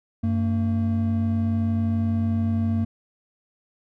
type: tone pair together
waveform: triangle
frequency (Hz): 95.53 / 227.2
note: G2 / A#3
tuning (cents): -44 / -44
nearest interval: octave + minor third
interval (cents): 1500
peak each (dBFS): -21 / -21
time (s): 0.23-2.85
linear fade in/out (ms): 10
effects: none